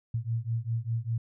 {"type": "beating tone pair", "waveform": "sine", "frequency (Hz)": [112.5, 117.5], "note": ["A2", "A#2"], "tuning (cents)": [39, 14], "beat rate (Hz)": 5, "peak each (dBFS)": -31, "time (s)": [0.14, 1.18], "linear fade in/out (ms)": 5, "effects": []}